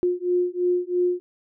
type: beating tone pair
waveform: sine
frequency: 355.6 / 358.6 Hz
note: F4 / F4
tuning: +31 / +46 cents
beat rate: 3 Hz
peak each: -23 dBFS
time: 0.03-1.2 s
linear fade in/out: 0 ms
effects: none